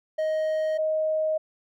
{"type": "tone pair in turn", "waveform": ["triangle", "sine"], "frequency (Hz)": [626, 626], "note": ["D#5", "D#5"], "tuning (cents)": [10, 10], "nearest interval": "unison", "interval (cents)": 0, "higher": "neither", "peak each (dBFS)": [-21, -22], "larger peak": "first", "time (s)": [[0.18, 0.78], [0.78, 1.38]], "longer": "neither", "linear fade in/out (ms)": 10, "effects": []}